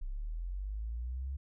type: linear sweep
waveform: sine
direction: up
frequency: 31.33 to 69.3 Hz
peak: -35 dBFS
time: 0.01-1.37 s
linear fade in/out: 10 ms
effects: none